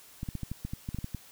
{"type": "clicks", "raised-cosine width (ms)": 5, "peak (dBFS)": -22, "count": 12, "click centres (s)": [0.231, 0.288, 0.353, 0.433, 0.516, 0.65, 0.735, 0.889, 0.946, 0.987, 1.044, 1.147], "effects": ["white hiss -54 dBFS RMS until 1.31 s"]}